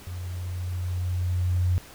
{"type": "tone with level ramp", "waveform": "sine", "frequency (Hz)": 90, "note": "F#2", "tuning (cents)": -47, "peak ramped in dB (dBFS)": [-32, -19], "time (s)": [0.07, 1.78], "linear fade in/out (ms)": 0, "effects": ["pink hiss -47 dBFS RMS until 1.94 s"]}